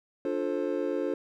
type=chord; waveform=triangle; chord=D minor seventh; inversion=none; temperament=just; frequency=293.7 / 352.4 / 440.5 / 528.6 Hz; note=D4 / F4 / A4 / C5; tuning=0 / +16 / +2 / +18 cents; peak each=-31 dBFS; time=0.25-1.14 s; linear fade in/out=2 ms; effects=none